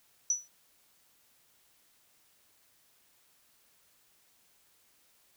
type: tone with exponential decay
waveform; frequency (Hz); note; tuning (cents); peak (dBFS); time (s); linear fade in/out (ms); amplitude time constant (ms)
sine; 5920; F#8; 0; -22; 0.3-0.48; 2; 38
effects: white hiss -67 dBFS RMS until 5.36 s